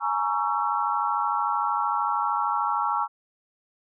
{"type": "chord", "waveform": "sine", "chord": "A# half-diminished seventh", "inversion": "third", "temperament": "just", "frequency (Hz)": [839.1, 932.3, 1118.8, 1342.6], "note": ["G#5", "A#5", "C#6", "E6"], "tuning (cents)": [18, 0, 16, 31], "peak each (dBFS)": -28, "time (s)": [0, 3.08], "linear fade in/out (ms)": 50, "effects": []}